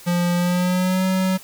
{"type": "tone with pitch glide", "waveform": "square", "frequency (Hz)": [175, 187.56], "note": ["F3", "F#3"], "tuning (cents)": [4, 24], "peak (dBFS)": -18, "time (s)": [0.06, 1.38], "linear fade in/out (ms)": 20, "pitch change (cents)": 120, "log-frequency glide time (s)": [0.35, 1.05], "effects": ["white hiss -43 dBFS RMS until 1.43 s"]}